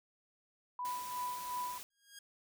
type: tone with tremolo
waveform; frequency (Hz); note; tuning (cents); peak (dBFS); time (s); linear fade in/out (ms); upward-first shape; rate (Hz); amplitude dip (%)
sine; 990; B5; +4; -35; 0.79-1.78; 2; sine; 2.8; 55
type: noise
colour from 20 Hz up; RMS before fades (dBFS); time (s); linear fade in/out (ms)
white; -48; 0.85-1.83; 0
type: tone with exponential growth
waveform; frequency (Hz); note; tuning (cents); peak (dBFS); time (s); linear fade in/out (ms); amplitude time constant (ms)
10% pulse; 1631; G#6; -32; -39; 1.9-2.19; 5; 63
effects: none